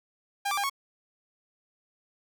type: tone with pitch steps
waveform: sawtooth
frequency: 803 / 1173 / 804 / 1104 Hz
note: G5 / D6 / G5 / C#6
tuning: +41 / -2 / +44 / -7 cents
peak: -23 dBFS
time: 0.45-0.698 s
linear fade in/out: 10 ms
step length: 62 ms
effects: none